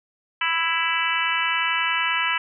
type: harmonic tone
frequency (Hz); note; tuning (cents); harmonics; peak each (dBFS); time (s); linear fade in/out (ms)
330.6; E4; +5; 3 / 4 / 5 / 6 / 7 / 8 / 9; -28 / -28 / -28 / -28 / -28 / -28 / -28; 0.41-2.38; 5
effects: none